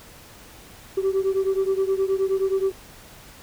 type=beating tone pair; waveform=sine; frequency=382.2 / 391.7 Hz; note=G4 / G4; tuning=-44 / -1 cents; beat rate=9.5 Hz; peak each=-20 / -22 dBFS; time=0.97-2.72 s; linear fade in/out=10 ms; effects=tanh soft clip ceiling -16 dBFS + pink hiss -46 dBFS RMS until 3.42 s